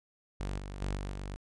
sawtooth tone with level steps, 48.43 Hz, G1, 20 cents flat, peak -30 / -36 / -28 / -32 / -34 dBFS, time 0.4-1.36 s, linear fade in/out 0 ms, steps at 0.58 / 0.81 / 0.96 / 1.12 s, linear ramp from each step 10 ms, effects resampled to 22050 Hz

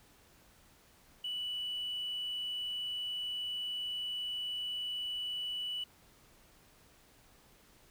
triangle tone with hard clipping, 2960 Hz, F#7, in tune, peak -35 dBFS, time 1.24-5.84 s, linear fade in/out 5 ms, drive 2 dB, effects pink hiss -63 dBFS RMS until 7.9 s

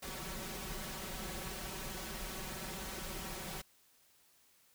pink noise with comb filter, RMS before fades -43 dBFS, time 0.02-3.62 s, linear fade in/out 10 ms, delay 5.3 ms, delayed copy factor +0.8, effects white hiss -68 dBFS RMS until 4.74 s

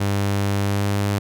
sawtooth tone with pitch glide, 100 to 101.16 Hz, G2 to G#2, +35 to -45 cents, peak -15 dBFS, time 0-1.19 s, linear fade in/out 10 ms, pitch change +20 cents, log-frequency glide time 0.64-1.04 s, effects none

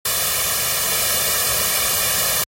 white noise with comb filter, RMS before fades -19 dBFS, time 0.05-2.44 s, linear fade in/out 5 ms, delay 1.7 ms, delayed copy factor +0.85, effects high-pass 60 Hz 12 dB/octave + AAC 48 kbps

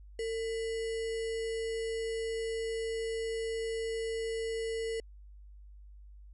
sine tone with sample-and-hold, 451.6 Hz, A4, 45 cents sharp, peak -32 dBFS, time 0.19-5 s, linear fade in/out 2 ms, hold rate 2450 Hz, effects added 50 Hz sine -49 dBFS peak until 6.33 s + resampled to 24000 Hz

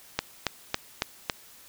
click train, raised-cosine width 0.2 ms, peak -7 dBFS, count 5, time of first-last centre 0.19-1.298 s, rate 3.61 Hz, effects white hiss -52 dBFS RMS until 1.68 s

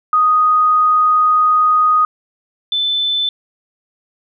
sine tone pair in turn, 1244.5 / 3520 Hz, D#6 / A7, 0 / 0 cents, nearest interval octave + tritone, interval 1800 cents, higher second, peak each -9 / -14 dBFS, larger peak first, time 0.13-2.05 / 2.72-3.29 s, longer first, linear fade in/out 2 ms, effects none

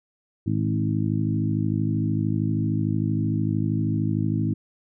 harmonic tone with a mistuned harmonic, 53.1 Hz, G#1, 39 cents sharp, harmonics 2 / 3 / 4 / 5 / 6, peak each -25 / -27 / -28 / -29 / -30 dBFS, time 0.46-4.54 s, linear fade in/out 10 ms, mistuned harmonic 2, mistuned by +26 cents, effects none

